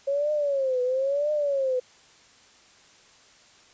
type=tone with vibrato; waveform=sine; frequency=548 Hz; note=C#5; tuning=20 cents flat; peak=-22 dBFS; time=0.07-1.8 s; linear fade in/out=10 ms; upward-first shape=triangle; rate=1 Hz; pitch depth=180 cents each way; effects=white hiss -55 dBFS RMS until 3.73 s + resampled to 16000 Hz